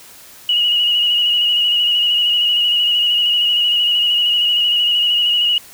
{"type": "tone with vibrato", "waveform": "sine", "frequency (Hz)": 2897, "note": "F#7", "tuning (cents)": -37, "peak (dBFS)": -12, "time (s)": [0.49, 5.58], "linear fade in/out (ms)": 2, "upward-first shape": "square", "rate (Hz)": 13, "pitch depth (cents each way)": 24, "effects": ["white hiss -41 dBFS RMS until 5.73 s"]}